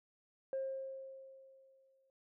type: tone with exponential decay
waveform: sine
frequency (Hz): 534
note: C5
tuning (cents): +35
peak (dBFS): -33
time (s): 0.53-2.1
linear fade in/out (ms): 1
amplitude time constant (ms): 340
effects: tanh soft clip ceiling -32 dBFS